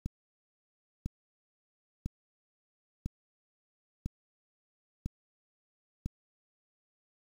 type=click train; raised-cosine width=5 ms; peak=-21 dBFS; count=7; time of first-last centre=0.06-6.06 s; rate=1 Hz; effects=8-bit